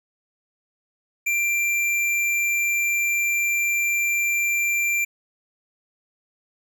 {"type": "tone with tanh clipping", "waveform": "sine", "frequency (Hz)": 2364, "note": "D7", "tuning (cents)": 11, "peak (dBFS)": -21, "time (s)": [1.26, 5.05], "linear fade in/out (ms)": 10, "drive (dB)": 18, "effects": []}